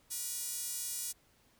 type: tone with high-pass filter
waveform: sawtooth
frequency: 482 Hz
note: B4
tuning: 42 cents flat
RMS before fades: -39 dBFS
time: 0.1-1.13 s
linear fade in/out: 20 ms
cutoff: 7700 Hz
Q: 1.2
effects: pink hiss -68 dBFS RMS until 1.59 s